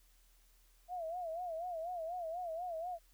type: tone with vibrato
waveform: sine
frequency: 683 Hz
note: F5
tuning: 39 cents flat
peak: -38 dBFS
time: 0.88-2.99 s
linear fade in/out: 50 ms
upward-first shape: sine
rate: 4.1 Hz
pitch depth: 120 cents each way
effects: added 40 Hz sine -65 dBFS peak until 3.13 s + white hiss -71 dBFS RMS until 3.13 s